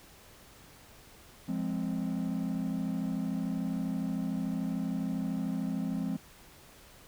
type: chord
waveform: triangle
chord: F minor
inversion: none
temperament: equal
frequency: 174.61 / 207.7 / 261.6 Hz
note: F3 / Ab3 / C4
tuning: 0 / 0 / 0 cents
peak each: -32 dBFS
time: 1.48-6.17 s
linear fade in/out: 10 ms
effects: tanh soft clip ceiling -23 dBFS + pink hiss -55 dBFS RMS until 7.07 s